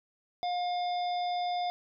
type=harmonic tone; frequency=712 Hz; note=F5; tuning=33 cents sharp; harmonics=1 / 3 / 5 / 7; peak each=-29 / -46 / -42 / -46 dBFS; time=0.43-1.7 s; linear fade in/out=0 ms; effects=none